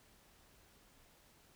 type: silence
effects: pink hiss -66 dBFS RMS until 1.55 s